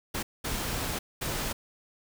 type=noise bursts at uneven times; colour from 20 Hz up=pink; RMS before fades=-32 dBFS; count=3; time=0.14-0.23 / 0.44-0.99 / 1.21-1.53 s; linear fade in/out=10 ms; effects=none